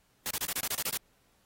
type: noise bursts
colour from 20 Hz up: white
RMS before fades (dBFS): -32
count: 10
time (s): 0.26-0.973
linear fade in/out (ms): 2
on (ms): 47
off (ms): 27
effects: pink hiss -69 dBFS RMS until 1.45 s + AAC 48 kbps